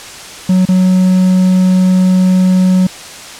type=tone with dropouts; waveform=triangle; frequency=185 Hz; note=F#3; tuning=in tune; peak=-4 dBFS; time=0.49-2.87 s; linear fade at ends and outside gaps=5 ms; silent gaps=0.654-0.687 s; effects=white hiss -29 dBFS RMS until 3.39 s + low-pass 8000 Hz 12 dB/octave